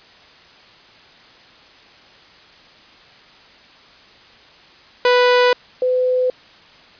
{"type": "tone pair in turn", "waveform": ["sawtooth", "sine"], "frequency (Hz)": [493.9, 506.3], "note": ["B4", "B4"], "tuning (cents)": [0, 43], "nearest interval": "unison", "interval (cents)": 43, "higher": "second", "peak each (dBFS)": [-7, -14], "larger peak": "first", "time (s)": [[5.05, 5.53], [5.82, 6.3]], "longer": "neither", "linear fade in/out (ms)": 2, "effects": ["white hiss -46 dBFS RMS until 6.99 s", "resampled to 11025 Hz"]}